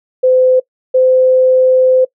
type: tone pair in turn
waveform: sine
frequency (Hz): 512 / 514.5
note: C5 / C5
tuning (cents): -38 / -29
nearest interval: unison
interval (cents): 9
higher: second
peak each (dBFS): -6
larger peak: neither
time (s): 0.23-0.6 / 0.94-2.05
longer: second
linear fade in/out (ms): 10
effects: noise-tail reverb RT60 0.1 s tail -22 dB re dry